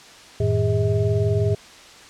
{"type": "tone cluster", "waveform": "sine", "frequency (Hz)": [91.6, 111.2, 157.3, 408.5, 640], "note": ["F#2", "A2", "D#3", "G#4", "D#5"], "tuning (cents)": [-17, 19, 19, -29, 49], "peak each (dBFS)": [-24, -20, -29, -23, -29], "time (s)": [0.4, 1.55], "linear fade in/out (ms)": 5, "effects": ["white hiss -44 dBFS RMS until 2.09 s", "low-pass 6000 Hz 12 dB/octave"]}